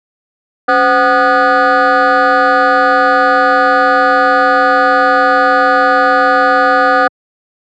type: tone with frequency modulation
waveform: sine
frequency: 987.8 Hz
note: B5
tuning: in tune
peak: -4 dBFS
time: 0.68-7.08 s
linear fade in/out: 10 ms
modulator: 237 Hz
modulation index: 2.4
effects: tanh soft clip ceiling -6 dBFS + high-pass 100 Hz 12 dB/octave